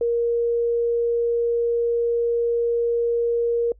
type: tone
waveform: sine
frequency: 470.1 Hz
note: A#4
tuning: 15 cents sharp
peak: -18 dBFS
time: 0.01-3.72 s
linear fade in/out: 2 ms
effects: noise-tail reverb RT60 0.1 s tail -25 dB re dry + added 50 Hz sine -48 dBFS peak until 3.79 s